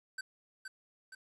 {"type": "tone with echo", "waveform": "square", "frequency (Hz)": 1541, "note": "G6", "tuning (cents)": -30, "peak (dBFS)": -38, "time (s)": [0.18, 0.21], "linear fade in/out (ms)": 5, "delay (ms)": 470, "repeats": 2, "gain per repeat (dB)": -5, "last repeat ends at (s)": 1.15, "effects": ["resampled to 24000 Hz", "11-bit"]}